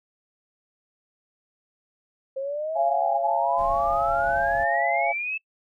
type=exponential sweep; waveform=sine; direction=up; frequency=529 to 2637 Hz; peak=-26 dBFS; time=2.36-5.38 s; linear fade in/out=10 ms
type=chord; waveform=sine; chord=Db major; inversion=none; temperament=equal with one note detuned; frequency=554.4 / 683.3 / 830.6 Hz; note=Db5 / F5 / Ab5; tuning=0 / -38 / 0 cents; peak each=-30 / -24 / -26 dBFS; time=2.75-5.13 s; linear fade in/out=20 ms
type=noise; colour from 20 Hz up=brown; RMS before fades=-39 dBFS; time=3.57-4.65 s; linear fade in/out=20 ms
effects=noise-tail reverb RT60 0.1 s tail -22 dB re dry